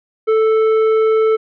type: tone with tanh clipping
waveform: triangle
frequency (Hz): 440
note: A4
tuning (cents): 0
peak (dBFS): -12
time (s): 0.27-1.37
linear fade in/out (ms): 20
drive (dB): 13
effects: none